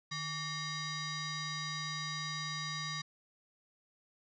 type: tone with frequency modulation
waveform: sine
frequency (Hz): 1835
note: A#6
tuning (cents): -28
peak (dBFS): -36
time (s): 0.11-3.02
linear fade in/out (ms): 10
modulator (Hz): 994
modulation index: 3.7
effects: none